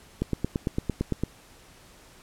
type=click train; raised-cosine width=3 ms; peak=-12 dBFS; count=10; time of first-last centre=0.22-1.236 s; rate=8.86 Hz; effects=pink hiss -53 dBFS RMS until 2.22 s + low-pass 12000 Hz 12 dB/octave